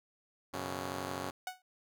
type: chord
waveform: 5% pulse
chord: F# suspended fourth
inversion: none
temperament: just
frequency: 92.5 / 123.33 / 138.75 Hz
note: F#2 / B2 / C#3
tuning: 0 / -2 / +2 cents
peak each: -30 / -35 / -31 dBFS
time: 0.53-1.31 s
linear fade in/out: 10 ms
type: tone with exponential decay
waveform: sawtooth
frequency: 740 Hz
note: F#5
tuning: in tune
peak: -30 dBFS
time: 1.47-1.62 s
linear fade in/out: 2 ms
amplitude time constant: 31 ms
effects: none